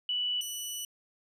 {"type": "tone pair in turn", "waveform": ["sine", "15% pulse"], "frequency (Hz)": [2960, 2960], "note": ["F#7", "F#7"], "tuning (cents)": [0, 0], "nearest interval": "unison", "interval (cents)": 0, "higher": "neither", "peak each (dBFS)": -28, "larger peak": "neither", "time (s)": [[0.09, 0.41], [0.41, 0.85]], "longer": "second", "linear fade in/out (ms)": 2, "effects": ["resampled to 32000 Hz"]}